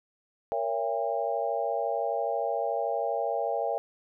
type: chord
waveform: sine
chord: A# diminished seventh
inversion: none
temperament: just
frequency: 466.2 / 559.4 / 671.3 / 805.5 Hz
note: A#4 / C#5 / E5 / G5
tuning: 0 / +16 / +31 / +47 cents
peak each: -33 / -32 / -31 / -32 dBFS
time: 0.52-3.78 s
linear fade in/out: 0 ms
effects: none